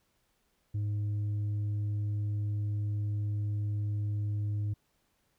sine tone with tanh clipping, 103.83 Hz, G#2, in tune, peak -30 dBFS, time 0.74-4.74 s, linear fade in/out 10 ms, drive 3 dB, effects pink hiss -74 dBFS RMS until 5.38 s

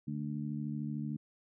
harmonic tone, 73.42 Hz, D2, in tune, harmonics 2 / 3 / 4, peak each -38 / -38 / -43 dBFS, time 0.07-1.17 s, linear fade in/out 10 ms, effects none

